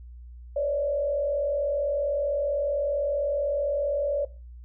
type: tone with frequency modulation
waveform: sine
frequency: 574 Hz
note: D5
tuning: 40 cents flat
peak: -23 dBFS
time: 0.56-4.25 s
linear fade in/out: 5 ms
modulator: 44.4 Hz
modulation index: 0.7
effects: noise-tail reverb RT60 0.3 s tail -18 dB re dry + added 60 Hz sine -41 dBFS peak until 4.64 s